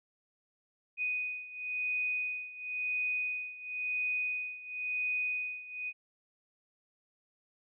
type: beating tone pair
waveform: sine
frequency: 2489 / 2489.96 Hz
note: D#7 / D#7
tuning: 0 / +1 cents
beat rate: 0.96 Hz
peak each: -34 / -37 dBFS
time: 0.97-5.93 s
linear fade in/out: 50 ms
effects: none